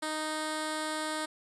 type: tone with notch filter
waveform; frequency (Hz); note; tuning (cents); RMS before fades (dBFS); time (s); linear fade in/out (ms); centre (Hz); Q
5% pulse; 310; D#4; -6; -34; 0.02-1.26; 10; 2600; 1.2
effects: resampled to 22050 Hz